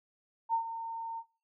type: tone with ADSR envelope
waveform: sine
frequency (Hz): 912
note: A#5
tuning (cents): -38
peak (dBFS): -24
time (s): 0.49-1.24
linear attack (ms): 47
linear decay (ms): 97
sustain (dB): -11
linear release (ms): 57
effects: noise-tail reverb RT60 0.3 s tail -17 dB re dry